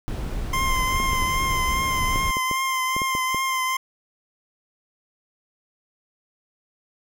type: noise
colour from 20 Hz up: brown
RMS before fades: -27 dBFS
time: 0.08-2.31 s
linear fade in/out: 0 ms
type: tone with vibrato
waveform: 25% pulse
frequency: 1046.5 Hz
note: C6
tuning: in tune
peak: -18 dBFS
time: 0.53-3.77 s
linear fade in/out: 5 ms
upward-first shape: triangle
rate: 2.5 Hz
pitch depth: 31 cents each way
type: clicks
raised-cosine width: 2 ms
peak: -17 dBFS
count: 9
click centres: 1.001 / 1.132 / 2.159 / 2.369 / 2.513 / 2.965 / 3.018 / 3.151 / 3.346 s
effects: none